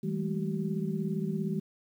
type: tone cluster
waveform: sine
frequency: 162.2 / 197.5 / 214.9 / 381.7 Hz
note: E3 / G3 / A3 / G4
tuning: -28 / +13 / -41 / -46 cents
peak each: -33 / -33 / -36 / -38 dBFS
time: 0.03-1.6 s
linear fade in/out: 10 ms
effects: 10-bit